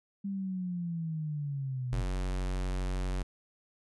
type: linear sweep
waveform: sine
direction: down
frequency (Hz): 200 to 117.8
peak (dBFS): -32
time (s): 0.24-2.03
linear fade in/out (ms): 10
type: tone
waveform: square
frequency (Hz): 46.25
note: F#1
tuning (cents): 0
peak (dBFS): -31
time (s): 1.92-3.23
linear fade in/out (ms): 10
effects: resampled to 24000 Hz